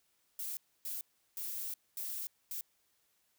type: noise bursts at uneven times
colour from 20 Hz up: violet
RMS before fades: -40 dBFS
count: 5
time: 0.39-0.57 / 0.85-1.01 / 1.37-1.74 / 1.97-2.27 / 2.51-2.61 s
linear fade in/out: 2 ms
effects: white hiss -75 dBFS RMS until 3.38 s